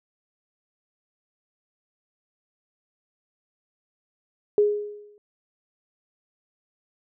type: tone with exponential decay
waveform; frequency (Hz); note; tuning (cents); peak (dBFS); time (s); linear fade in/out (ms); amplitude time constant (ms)
sine; 415.3; G#4; 0; -13; 4.58-5.18; 1; 130
effects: none